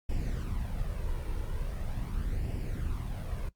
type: noise with flanger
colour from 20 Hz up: brown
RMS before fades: -33 dBFS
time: 0.09-3.49 s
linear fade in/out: 5 ms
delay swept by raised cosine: 0.38 to 2.18 ms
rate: 0.41 Hz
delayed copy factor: +0.55
effects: noise-tail reverb RT60 0.1 s tail -17 dB re dry + Opus 48 kbps